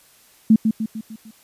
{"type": "tone with echo", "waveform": "sine", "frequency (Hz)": 220, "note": "A3", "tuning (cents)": 0, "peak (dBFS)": -8, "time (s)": [0.5, 0.56], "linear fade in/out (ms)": 5, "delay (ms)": 150, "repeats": 5, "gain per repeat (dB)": -6, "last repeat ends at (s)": 1.31, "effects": ["white hiss -53 dBFS RMS until 1.43 s", "resampled to 32000 Hz"]}